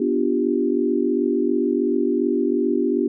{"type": "chord", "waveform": "sine", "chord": "G dominant seventh", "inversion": "first", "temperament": "equal", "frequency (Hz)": [246.9, 293.7, 349.2, 392], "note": ["B3", "D4", "F4", "G4"], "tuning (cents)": [0, 0, 0, 0], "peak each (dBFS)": -23, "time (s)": [0, 3.08], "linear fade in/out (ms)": 5, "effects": []}